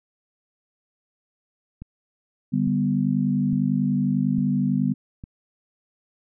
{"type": "click train", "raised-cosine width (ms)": 5, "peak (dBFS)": -24, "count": 5, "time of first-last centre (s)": [1.82, 5.239], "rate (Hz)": 1.17}
{"type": "chord", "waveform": "sine", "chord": "G major", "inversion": "second", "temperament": "equal", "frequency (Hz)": [146.83, 196, 246.9], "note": ["D3", "G3", "B3"], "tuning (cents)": [0, 0, 0], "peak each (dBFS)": [-25, -23, -23], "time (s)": [2.52, 4.94], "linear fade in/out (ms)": 20}
{"effects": []}